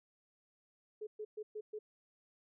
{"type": "tone bursts", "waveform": "sine", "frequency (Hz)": 426.4, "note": "G#4", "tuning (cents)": 46, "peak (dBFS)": -40, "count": 5, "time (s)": [1.01, 1.79], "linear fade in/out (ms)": 10, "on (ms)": 60, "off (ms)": 120, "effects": []}